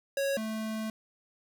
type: tone pair in turn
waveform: square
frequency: 552 / 219.1 Hz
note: C#5 / A3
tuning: -7 / -7 cents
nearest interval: octave + major third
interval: 1600 cents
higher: first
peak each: -28 / -33 dBFS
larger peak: first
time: 0.17-0.37 / 0.37-0.9 s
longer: second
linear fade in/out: 2 ms
effects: none